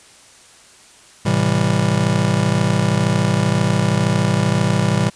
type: chord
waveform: square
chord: A minor seventh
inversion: none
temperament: just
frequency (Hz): 110 / 132 / 165 / 198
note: A2 / C3 / E3 / G3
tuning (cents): 0 / +16 / +2 / +18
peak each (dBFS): -21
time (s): 1.25-5.1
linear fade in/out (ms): 10
effects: white hiss -46 dBFS RMS until 5.15 s + resampled to 22050 Hz